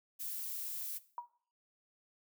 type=noise; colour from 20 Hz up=violet; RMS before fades=-41 dBFS; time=0.19-0.99 s; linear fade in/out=20 ms
type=tone with exponential decay; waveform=sine; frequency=958 Hz; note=A#5; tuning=47 cents sharp; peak=-34 dBFS; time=1.18-1.3 s; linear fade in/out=1 ms; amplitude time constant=26 ms
effects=noise-tail reverb RT60 0.5 s tail -17 dB re dry